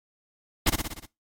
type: noise with echo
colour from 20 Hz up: pink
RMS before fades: -19 dBFS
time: 0.66-0.7 s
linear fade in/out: 10 ms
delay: 60 ms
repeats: 6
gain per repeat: -4 dB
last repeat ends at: 1.06 s
effects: noise-tail reverb RT60 0.2 s tail -20 dB re dry + MP3 64 kbps